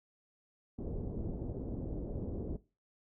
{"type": "low-pass noise", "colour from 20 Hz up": "pink", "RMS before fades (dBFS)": -39, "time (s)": [0.78, 2.57], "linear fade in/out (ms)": 10, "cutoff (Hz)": 490, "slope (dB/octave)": 24, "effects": ["noise-tail reverb RT60 0.3 s tail -19 dB re dry"]}